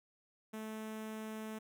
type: tone with notch filter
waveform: sawtooth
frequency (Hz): 218.1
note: A3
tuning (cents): -15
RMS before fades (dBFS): -44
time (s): 0.53-1.59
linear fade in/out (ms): 10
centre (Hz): 4500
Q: 1.9
effects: none